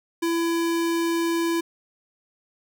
square tone, 335 Hz, E4, 28 cents sharp, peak -22 dBFS, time 0.22-1.61 s, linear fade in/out 10 ms, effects none

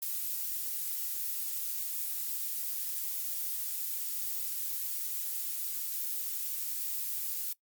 violet noise, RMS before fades -35 dBFS, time 0.02-7.53 s, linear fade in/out 5 ms, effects noise-tail reverb RT60 0.1 s tail -20 dB re dry + Opus 48 kbps

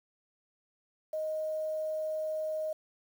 sine tone with quantisation, 624 Hz, D#5, 5 cents sharp, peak -31 dBFS, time 1.13-2.73 s, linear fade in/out 5 ms, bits 9, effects none

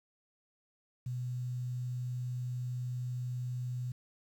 sine tone with quantisation, 124.4 Hz, B2, 13 cents sharp, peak -34 dBFS, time 1.06-3.92 s, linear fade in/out 5 ms, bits 10, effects none

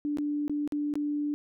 sine tone with dropouts, 293.7 Hz, D4, in tune, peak -27 dBFS, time 0.05-1.34 s, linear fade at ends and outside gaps 0 ms, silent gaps 0.172-0.185 / 0.48-0.496 / 0.676-0.722 / 0.939-0.955 s, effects none

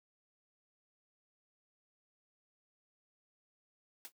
white noise with exponential decay, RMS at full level -42 dBFS, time 4.05-4.12 s, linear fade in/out 0 ms, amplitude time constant 15 ms, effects noise-tail reverb RT60 0.1 s tail -26 dB re dry + high-pass 200 Hz 12 dB/octave

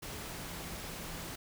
sine tone in noise, 168.5 Hz, E3, 38 cents sharp, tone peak -50 dBFS, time 0.33-1.28 s, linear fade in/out 10 ms, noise pink, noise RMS -43 dBFS, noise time 0.02-1.36 s, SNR -10 dB, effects none

